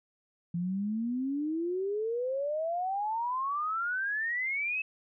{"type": "exponential sweep", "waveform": "sine", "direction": "up", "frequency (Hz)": [168.6, 2619], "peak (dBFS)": -29, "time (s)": [0.54, 4.82], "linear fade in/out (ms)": 5, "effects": []}